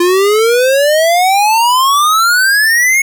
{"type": "exponential sweep", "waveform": "square", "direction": "up", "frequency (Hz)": [344.9, 2200], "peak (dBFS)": -8, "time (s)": [0, 3.02], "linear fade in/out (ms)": 5, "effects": []}